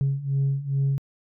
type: beating tone pair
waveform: sine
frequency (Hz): 136.3 / 138.7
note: C#3 / C#3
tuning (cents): -29 / +1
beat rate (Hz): 2.4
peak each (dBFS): -25 / -22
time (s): 0.01-0.98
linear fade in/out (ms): 0
effects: tanh soft clip ceiling -17 dBFS